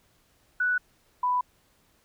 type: tone pair in turn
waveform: sine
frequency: 1480 / 992.6 Hz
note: F#6 / B5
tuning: 0 / +8 cents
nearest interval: perfect fifth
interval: 692 cents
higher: first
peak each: -22 dBFS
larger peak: neither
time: 0.6-0.78 / 1.23-1.41 s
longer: neither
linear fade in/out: 5 ms
effects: pink hiss -65 dBFS RMS until 2.04 s